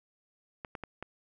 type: clicks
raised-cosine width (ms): 0.5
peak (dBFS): -24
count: 4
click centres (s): 0.648 / 0.752 / 0.837 / 1.026
effects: none